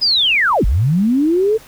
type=linear two-way sweep; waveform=sine; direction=down then up; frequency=5100 to 37.74 to 452.7 Hz; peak=-11 dBFS; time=0.01-1.58 s; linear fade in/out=20 ms; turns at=0.65 s; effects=pink hiss -42 dBFS RMS until 1.67 s